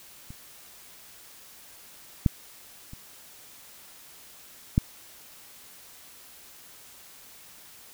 clicks, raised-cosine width 5 ms, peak -29 / -7 / -29 / -7 dBFS, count 4, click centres 0.305 / 2.262 / 2.934 / 4.779 s, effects white hiss -50 dBFS RMS until 7.93 s

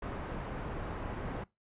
pink low-pass noise, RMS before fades -39 dBFS, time 0.02-1.44 s, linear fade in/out 5 ms, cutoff 1400 Hz, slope 12 dB/octave, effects noise-tail reverb RT60 0.2 s tail -21 dB re dry + resampled to 8000 Hz

